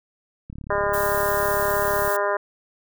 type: click train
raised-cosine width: 5 ms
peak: -24 dBFS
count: 57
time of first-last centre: 0.5-2.077 s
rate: 35.5 Hz
type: harmonic tone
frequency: 202.8 Hz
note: G#3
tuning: 41 cents flat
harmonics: 2 / 3 / 4 / 5 / 6 / 7 / 8 / 9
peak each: -27 / -24 / -33 / -26 / -31 / -31 / -32 / -34 dBFS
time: 0.7-2.37 s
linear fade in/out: 5 ms
type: noise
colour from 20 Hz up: violet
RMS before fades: -30 dBFS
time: 0.93-2.17 s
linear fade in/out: 10 ms
effects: none